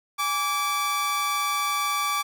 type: tone pair together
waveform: sawtooth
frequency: 824 / 1158 Hz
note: G#5 / D6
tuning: -14 / -25 cents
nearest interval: tritone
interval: 589 cents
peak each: -30 / -20 dBFS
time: 0.18-2.23 s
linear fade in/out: 20 ms
effects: none